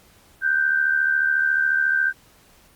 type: tone pair together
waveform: sine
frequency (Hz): 1493.9 / 1568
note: F#6 / G6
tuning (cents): +16 / 0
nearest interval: minor second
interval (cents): 84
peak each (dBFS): -24 / -18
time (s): 0.41-2.13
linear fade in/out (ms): 50
effects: pink hiss -54 dBFS RMS until 2.75 s + Opus 48 kbps